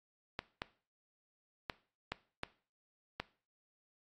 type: clicks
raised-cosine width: 0.3 ms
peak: -20 dBFS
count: 6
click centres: 0.391 / 0.619 / 1.698 / 2.12 / 2.434 / 3.2 s
effects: noise-tail reverb RT60 0.4 s tail -19 dB re dry + AAC 32 kbps